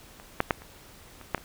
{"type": "clicks", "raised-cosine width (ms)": 0.5, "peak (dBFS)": [-30, -7, -7, -30, -30, -9, -24], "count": 7, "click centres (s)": [0.199, 0.404, 0.508, 0.62, 1.213, 1.347, 1.379], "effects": ["pink hiss -51 dBFS RMS until 1.44 s"]}